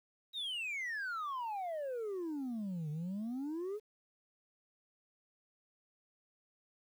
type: exponential two-way sweep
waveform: sine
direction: down then up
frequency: 3846 to 146.83 to 438.6 Hz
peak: -34 dBFS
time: 0.33-3.8 s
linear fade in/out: 50 ms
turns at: 2.9 s
effects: tanh soft clip ceiling -36 dBFS + 11-bit